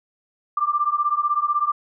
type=beating tone pair; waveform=sine; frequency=1174.7 / 1190.7 Hz; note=D6 / D6; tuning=0 / +23 cents; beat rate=16 Hz; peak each=-22 / -21 dBFS; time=0.57-1.72 s; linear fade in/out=5 ms; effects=none